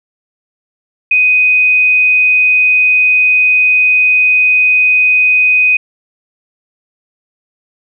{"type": "tone", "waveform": "sine", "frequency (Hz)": 2500, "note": "D#7", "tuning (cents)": 8, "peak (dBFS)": -6, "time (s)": [1.11, 5.77], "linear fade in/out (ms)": 5, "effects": []}